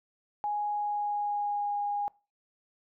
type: tone with pitch glide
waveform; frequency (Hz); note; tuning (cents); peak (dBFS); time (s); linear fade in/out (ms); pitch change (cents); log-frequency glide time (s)
sine; 830.6 to 819.2; G#5 to G#5; 0 to -24; -28; 0.44-2.08; 0; -24; 0.69-1.78
effects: noise-tail reverb RT60 0.3 s tail -23 dB re dry